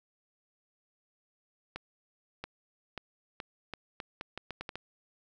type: accelerating click train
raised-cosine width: 0.3 ms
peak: -22 dBFS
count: 12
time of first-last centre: 1.76-4.756 s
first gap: 680 ms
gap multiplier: 0.79
effects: none